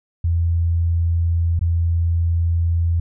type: tone with dropouts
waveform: sine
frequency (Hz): 84.3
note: E2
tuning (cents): +39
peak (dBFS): -15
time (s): 0.24-3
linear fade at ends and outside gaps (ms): 5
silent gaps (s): 1.593-1.611
effects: none